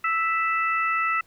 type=harmonic tone; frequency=659.3 Hz; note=E5; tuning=in tune; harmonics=2 / 3 / 4; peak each=-23 / -27 / -29 dBFS; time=0.04-1.21 s; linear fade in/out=5 ms; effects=pink hiss -60 dBFS RMS until 1.26 s